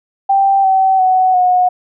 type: tone with pitch steps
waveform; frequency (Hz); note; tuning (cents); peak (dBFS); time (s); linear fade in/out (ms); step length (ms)
sine; 784 / 764.8 / 746 / 727.7; G5 / G5 / F#5 / F#5; 0 / -43 / +14 / -29; -8; 0.29-1.69; 10; 350
effects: none